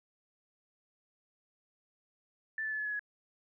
sine tone with pitch steps, 1763 / 1745.8 / 1728.7 / 1711.8 / 1695.1 / 1678.5 Hz, A6 / A6 / A6 / A6 / G#6 / G#6, +3 / -14 / -31 / -48 / +35 / +18 cents, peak -33 dBFS, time 2.58-2.994 s, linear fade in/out 2 ms, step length 69 ms, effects none

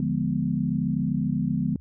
sine chord, D diminished seventh, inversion none, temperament equal, 146.83 / 174.61 / 207.7 / 246.9 Hz, D3 / F3 / Ab3 / Cb4, 0 / 0 / 0 / 0 cents, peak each -28 dBFS, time 0-1.76 s, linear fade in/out 2 ms, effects added 76 Hz sine -43 dBFS peak until 1.8 s

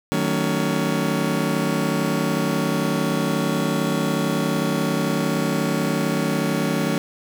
30% pulse chord, D# half-diminished seventh, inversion none, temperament just, 155.56 / 186.68 / 224 / 280 Hz, D#3 / F#3 / A3 / C#4, 0 / +16 / +31 / +18 cents, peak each -23 dBFS, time 0.12-6.98 s, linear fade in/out 0 ms, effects none

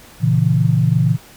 sine chord, A# diminished, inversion none, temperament equal, 116.54 / 138.59 / 164.81 Hz, A#2 / C#3 / E3, 0 / 0 / 0 cents, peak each -16 dBFS, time 0.2-1.18 s, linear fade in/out 50 ms, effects pink hiss -43 dBFS RMS until 1.36 s

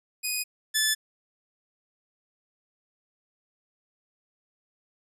10% pulse tone pair in turn, 2489 / 1740.5 Hz, D#7 / A6, 0 / -19 cents, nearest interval tritone, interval 619 cents, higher first, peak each -18 / -13 dBFS, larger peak second, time 0.23-0.44 / 0.74-0.95 s, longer neither, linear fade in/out 20 ms, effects resampled to 32000 Hz

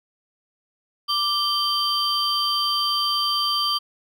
triangle tone cluster, 1176 / 3134 / 4705 Hz, D6 / G7 / D8, +2 / -1 / +2 cents, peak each -23 dBFS, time 1.08-3.79 s, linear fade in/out 20 ms, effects none

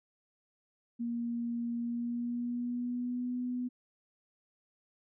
sine tone with pitch glide, 235.8 to 248 Hz, A#3 to B3, +20 to +7 cents, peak -32 dBFS, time 0.99-3.69 s, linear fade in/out 20 ms, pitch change +87 cents, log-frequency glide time 1.78-3.35 s, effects none

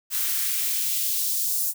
blue noise with high-pass filter sweep, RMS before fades -25 dBFS, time 0.1-1.74 s, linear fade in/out 50 ms, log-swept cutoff 1100 to 7100 Hz, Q 1.1, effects none

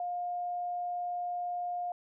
sine tone, 709 Hz, F5, 26 cents sharp, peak -32 dBFS, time 0-1.92 s, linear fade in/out 2 ms, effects none

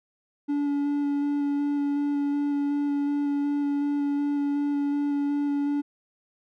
triangle tone with vibrato, 286.8 Hz, D4, 41 cents flat, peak -21 dBFS, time 0.48-5.82 s, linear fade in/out 20 ms, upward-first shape square, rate 2.7 Hz, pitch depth 9 cents each way, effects none

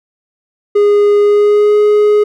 triangle tone with pitch glide, 411.3 to 418.5 Hz, G#4 to G#4, -17 to +13 cents, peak -4 dBFS, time 0.75-2.24 s, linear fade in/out 10 ms, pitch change +30 cents, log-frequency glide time 1.2-1.77 s, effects none

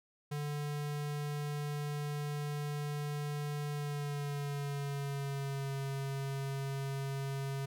square tone with pitch glide, 146.83 to 137 Hz, D3 to C#3, 0 to -20 cents, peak -36 dBFS, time 0.31-7.66 s, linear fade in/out 10 ms, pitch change -120 cents, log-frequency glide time 3.7-5.73 s, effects none

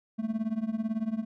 triangle tone with tremolo, 221.2 Hz, A3, 9 cents sharp, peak -22 dBFS, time 0.18-1.25 s, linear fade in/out 20 ms, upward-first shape triangle, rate 18 Hz, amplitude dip 95%, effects none

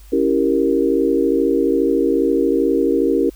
sine chord, C# diminished seventh, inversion none, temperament equal, 277.2 / 329.6 / 392 / 466.2 Hz, C#4 / E4 / G4 / Bb4, 0 / 0 / 0 / 0 cents, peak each -19 dBFS, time 0.12-3.3 s, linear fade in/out 10 ms, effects added 50 Hz sine -39 dBFS peak until 3.35 s + white hiss -51 dBFS RMS until 3.35 s

